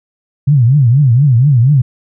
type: tone with vibrato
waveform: sine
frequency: 130.81 Hz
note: C3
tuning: in tune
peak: -5 dBFS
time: 0.47-1.82 s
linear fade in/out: 10 ms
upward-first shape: triangle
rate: 4.2 Hz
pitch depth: 280 cents each way
effects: none